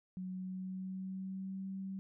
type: tone with pitch glide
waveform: sine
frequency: 185 to 192.3 Hz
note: F#3 to G3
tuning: 0 to -33 cents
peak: -39 dBFS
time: 0.17-1.99 s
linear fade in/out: 0 ms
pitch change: +67 cents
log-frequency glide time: 0.27-1.69 s
effects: none